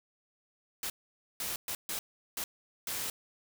white noise bursts at uneven times, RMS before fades -36 dBFS, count 6, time 0.83-0.9 / 1.4-1.56 / 1.68-1.75 / 1.89-1.99 / 2.37-2.44 / 2.87-3.1 s, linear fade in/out 2 ms, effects none

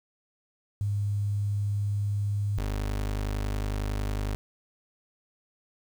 sine / 30% pulse tone pair in turn, 101.9 / 50.95 Hz, G#2 / G#1, -32 / -32 cents, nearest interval octave, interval 1200 cents, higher first, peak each -25 dBFS, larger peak neither, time 0.81-2.58 / 2.58-4.35 s, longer neither, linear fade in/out 0 ms, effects 9-bit

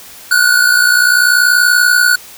square tone pair together, 1440 / 1500.4 Hz, F#6 / F#6, -47 / +24 cents, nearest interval minor second, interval 71 cents, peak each -11 dBFS, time 0.31-2.16 s, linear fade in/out 5 ms, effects white hiss -35 dBFS RMS until 2.37 s

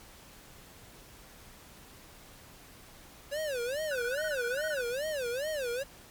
square tone with vibrato, 545 Hz, C#5, 29 cents flat, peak -32 dBFS, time 3.31-5.84 s, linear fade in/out 20 ms, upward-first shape sine, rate 2.4 Hz, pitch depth 250 cents each way
sine tone bursts, 1484 Hz, F#6, 5 cents sharp, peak -33 dBFS, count 14, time 3.91-4.813 s, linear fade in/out 5 ms, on 45 ms, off 21 ms
effects pink hiss -53 dBFS RMS until 6.1 s + MP3 96 kbps

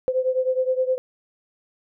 sine beating tone pair, 512 / 521.6 Hz, C5 / C5, -38 / -5 cents, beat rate 9.6 Hz, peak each -21 / -24 dBFS, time 0.08-0.98 s, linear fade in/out 0 ms, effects none

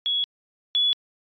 sine tone pair in turn, 3357 / 3408 Hz, G#7 / G#7, +18 / +44 cents, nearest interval unison, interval 26 cents, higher second, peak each -21 / -18 dBFS, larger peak second, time 0.06-0.24 / 0.75-0.93 s, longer neither, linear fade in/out 0 ms, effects resampled to 11025 Hz

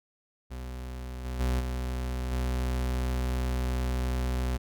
40% pulse tone with level steps, 62.8 Hz, B1, 30 cents sharp, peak -35 / -31 / -24 / -29 / -26 dBFS, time 0.5-4.58 s, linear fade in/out 20 ms, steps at 1.24 / 1.39 / 1.59 / 2.31 s, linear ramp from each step 20 ms, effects none

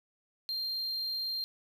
triangle tone, 4186 Hz, C8, in tune, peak -31 dBFS, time 0.49-1.44 s, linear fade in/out 0 ms, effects 10-bit

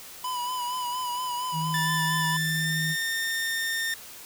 square tone with vibrato, 991 Hz, B5, 6 cents sharp, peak -29 dBFS, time 0.24-2.37 s, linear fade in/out 5 ms, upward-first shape sine, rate 4.3 Hz, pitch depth 40 cents each way
sine tone, 159.2 Hz, D#3, 40 cents sharp, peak -28 dBFS, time 1.52-2.96 s, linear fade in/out 50 ms
sawtooth tone with pitch glide, 1763 to 1817.8 Hz, A6 to A#6, +3 to -44 cents, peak -23 dBFS, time 1.74-3.94 s, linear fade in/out 2 ms, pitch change +53 cents, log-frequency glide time 2.33-2.85 s
effects white hiss -44 dBFS RMS until 4.25 s

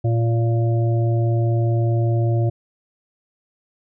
harmonic tone, 115.6 Hz, A#2, 14 cents flat, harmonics 1 / 3 / 5 / 6, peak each -16 / -26 / -30 / -32 dBFS, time 0.04-2.5 s, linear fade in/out 10 ms, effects none

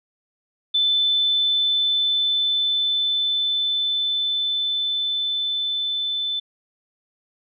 sine tone with level ramp, 3520 Hz, A7, in tune, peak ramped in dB -16 to -22 dBFS, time 0.74-6.4 s, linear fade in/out 10 ms, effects none

